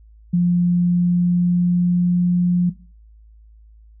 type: tone with pitch glide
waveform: sine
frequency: 175.6 to 177.03 Hz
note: F3 to F3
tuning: +10 to +24 cents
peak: -13 dBFS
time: 0.33-2.7 s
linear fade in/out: 10 ms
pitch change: +14 cents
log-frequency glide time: 0.61-2.27 s
effects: noise-tail reverb RT60 0.4 s tail -18 dB re dry + added 54 Hz sine -44 dBFS peak until 4 s